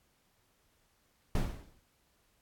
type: noise with exponential decay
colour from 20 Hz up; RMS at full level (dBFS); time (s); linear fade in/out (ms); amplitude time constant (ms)
brown; -27; 1.35-1.8; 2; 96
effects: pink hiss -72 dBFS RMS until 2.41 s + AAC 64 kbps